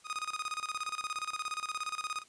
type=tone with tremolo; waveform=sawtooth; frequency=1244.5 Hz; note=D#6; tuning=in tune; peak=-29 dBFS; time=0.04-2.24 s; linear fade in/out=50 ms; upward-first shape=square; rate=17 Hz; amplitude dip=80%; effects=white hiss -62 dBFS RMS until 2.28 s + resampled to 22050 Hz